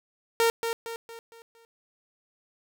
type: tone with echo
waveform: sawtooth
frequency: 460 Hz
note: A#4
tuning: 23 cents flat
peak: -16 dBFS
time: 0.4-0.5 s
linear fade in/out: 0 ms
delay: 230 ms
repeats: 5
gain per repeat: -7 dB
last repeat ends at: 1.65 s
effects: none